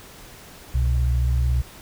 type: tone pair together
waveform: sine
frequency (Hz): 65.41 / 123.37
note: C2 / B2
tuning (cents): 0 / -1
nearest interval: major seventh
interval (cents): 1099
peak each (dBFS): -18 / -25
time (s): 0.74-1.62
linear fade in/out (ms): 10
effects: pink hiss -44 dBFS RMS until 1.81 s